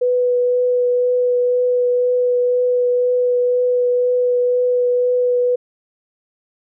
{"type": "tone with vibrato", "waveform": "sine", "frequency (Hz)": 493.9, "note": "B4", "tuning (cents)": 0, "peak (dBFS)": -13, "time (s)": [0.01, 5.56], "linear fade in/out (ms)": 10, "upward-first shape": "triangle", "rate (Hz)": 2, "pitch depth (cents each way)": 11, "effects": []}